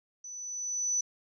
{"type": "tone with level ramp", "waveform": "sine", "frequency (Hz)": 5980, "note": "F#8", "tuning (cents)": 17, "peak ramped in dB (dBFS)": [-41, -25], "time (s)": [0.24, 1.01], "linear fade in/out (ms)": 5, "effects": []}